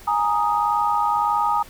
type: chord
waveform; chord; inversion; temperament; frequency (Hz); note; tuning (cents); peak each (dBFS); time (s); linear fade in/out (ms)
sine; Ab suspended second; none; equal; 830.6 / 932.3 / 1244.5; Ab5 / Bb5 / Eb6; 0 / 0 / 0; -22; 0.07-1.63; 10
effects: pink hiss -45 dBFS RMS until 1.69 s